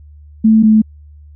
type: tone pair in turn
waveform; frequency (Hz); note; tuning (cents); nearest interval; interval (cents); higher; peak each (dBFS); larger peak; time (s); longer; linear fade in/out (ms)
sine; 220 / 217.2; A3 / A3; 0 / -22; unison; 22; first; -5; neither; 0.44-0.63 / 0.63-0.82; neither; 10
effects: added 74 Hz sine -36 dBFS peak until 1.35 s